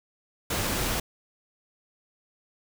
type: noise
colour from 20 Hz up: pink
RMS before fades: -28 dBFS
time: 0.5-1 s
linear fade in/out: 5 ms
effects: none